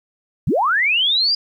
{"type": "linear sweep", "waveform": "sine", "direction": "up", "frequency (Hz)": [80.5, 4904], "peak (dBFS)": -14, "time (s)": [0.47, 1.35], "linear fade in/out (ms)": 5, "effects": ["9-bit"]}